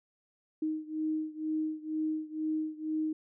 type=beating tone pair; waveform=sine; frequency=311.1 / 313.2 Hz; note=D#4 / D#4; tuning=0 / +11 cents; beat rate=2.1 Hz; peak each=-33 / -35 dBFS; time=0.62-3.13 s; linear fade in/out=5 ms; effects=none